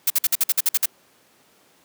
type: noise bursts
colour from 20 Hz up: blue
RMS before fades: -18 dBFS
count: 10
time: 0.07-0.858 s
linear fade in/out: 5 ms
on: 32 ms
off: 52 ms
effects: pink hiss -57 dBFS RMS until 1.84 s + high-pass 200 Hz 12 dB/octave